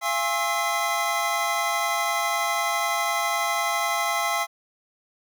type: tone cluster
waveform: square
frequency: 684 / 820 / 1069 / 1311 / 2040 Hz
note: F5 / G#5 / C6 / E6 / C7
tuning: -36 / -22 / +37 / -10 / -44 cents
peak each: -30 dBFS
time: 0.01-4.47 s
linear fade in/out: 50 ms
effects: none